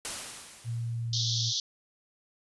white noise with exponential decay, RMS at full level -33 dBFS, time 0.05-1.34 s, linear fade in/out 0 ms, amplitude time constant 280 ms
sine tone with pitch glide, 116.8 to 115.79 Hz, A#2 to A#2, +4 to -11 cents, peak -30 dBFS, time 0.64-1.53 s, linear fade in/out 50 ms, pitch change -15 cents, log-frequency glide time 0.8-1.32 s
pink band-pass noise, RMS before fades -31 dBFS, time 1.13-1.6 s, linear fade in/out 2 ms, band 3300 to 6200 Hz, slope 96 dB/octave
effects resampled to 24000 Hz

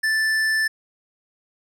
sine tone with hard clipping, 1760 Hz, A6, in tune, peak -20 dBFS, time 0.03-0.68 s, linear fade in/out 10 ms, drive 11 dB, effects none

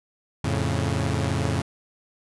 sawtooth chord, F augmented, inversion none, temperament equal, 87.31 / 110 / 138.59 Hz, F2 / A2 / C#3, 0 / 0 / 0 cents, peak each -23 dBFS, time 0.44-1.62 s, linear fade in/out 5 ms, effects resampled to 24000 Hz

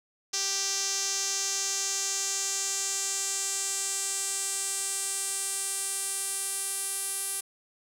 sawtooth tone with band-pass filter sweep, 392 Hz, G4, in tune, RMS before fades -31 dBFS, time 0.33-7.41 s, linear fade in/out 10 ms, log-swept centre 5900 to 10000 Hz, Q 3.6, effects none

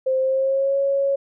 sine tone with pitch glide, 523.3 to 552.8 Hz, C5 to C#5, 0 to -5 cents, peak -17 dBFS, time 0.06-1.16 s, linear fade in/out 10 ms, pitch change +95 cents, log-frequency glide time 0.2-0.77 s, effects none

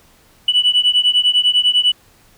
sine beating tone pair, 2957 / 2967 Hz, F#7 / F#7, -2 / +4 cents, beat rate 10 Hz, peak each -13 dBFS, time 0.48-1.92 s, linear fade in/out 5 ms, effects tanh soft clip ceiling -6 dBFS + pink hiss -51 dBFS RMS until 2.37 s

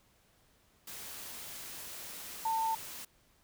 sine tone in noise, 896 Hz, A5, 31 cents sharp, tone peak -29 dBFS, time 2.45-2.75 s, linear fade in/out 5 ms, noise white, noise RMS -45 dBFS, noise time 0.87-3.05 s, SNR +13 dB, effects pink hiss -68 dBFS RMS until 3.43 s

